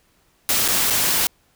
white noise with dropouts, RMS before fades -19 dBFS, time 0.49-1.27 s, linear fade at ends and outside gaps 0 ms, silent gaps 0.679-0.685 / 0.901-0.906 s, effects pink hiss -61 dBFS RMS until 1.55 s

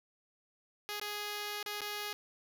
5% pulse tone with dropouts, 415.3 Hz, G#4, in tune, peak -26 dBFS, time 0.89-2.13 s, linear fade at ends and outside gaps 0 ms, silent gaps 0.998-1.014 / 1.628-1.661 / 1.807-1.817 s, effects none

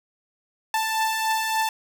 sawtooth beating tone pair, 880 / 883.5 Hz, A5 / A5, 0 / +7 cents, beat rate 3.5 Hz, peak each -26 / -19 dBFS, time 0.74-1.69 s, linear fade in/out 2 ms, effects none

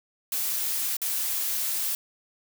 blue noise with dropouts, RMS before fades -28 dBFS, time 0.32-1.95 s, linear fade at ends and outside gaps 2 ms, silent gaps 0.968-1.017 s, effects none

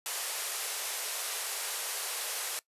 white band-pass noise, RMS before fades -36 dBFS, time 0.06-2.59 s, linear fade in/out 0 ms, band 410 to 13000 Hz, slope 48 dB/octave, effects noise-tail reverb RT60 0.1 s tail -20 dB re dry + resampled to 32000 Hz

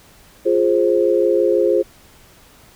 sine chord, F minor, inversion none, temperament equal with one note detuned, 349.2 / 415.3 / 527.8 Hz, F4 / Ab4 / C5, 0 / 0 / +15 cents, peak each -17 dBFS, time 0.45-1.83 s, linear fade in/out 20 ms, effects pink hiss -48 dBFS RMS until 2.75 s

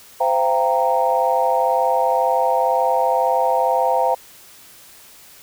sine tone cluster, 516 / 681 / 783 / 928 Hz, C5 / F5 / G5 / A#5, -24 / -44 / -2 / -8 cents, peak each -20 dBFS, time 0.2-4.15 s, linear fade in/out 10 ms, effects tanh soft clip ceiling -4 dBFS + white hiss -45 dBFS RMS until 5.42 s

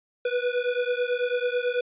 square beating tone pair, 487.1 / 496.2 Hz, B4 / B4, -24 / +8 cents, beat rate 9.1 Hz, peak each -27 / -28 dBFS, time 0.25-1.81 s, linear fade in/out 5 ms, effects resampled to 8000 Hz

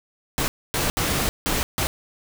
pink noise bursts at uneven times, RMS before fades -23 dBFS, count 5, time 0.38-0.48 / 0.74-0.9 / 0.97-1.29 / 1.46-1.63 / 1.78-1.87 s, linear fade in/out 0 ms, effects none

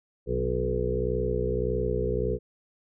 harmonic tone with a mistuned harmonic, 61.7 Hz, B1, 1 cent flat, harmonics 1 / 2 / 3 / 4 / 6 / 7 / 8, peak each -31 / -33 / -36 / -39 / -33 / -29 / -32 dBFS, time 0.26-2.39 s, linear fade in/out 50 ms, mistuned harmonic 2, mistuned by +50 cents, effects none

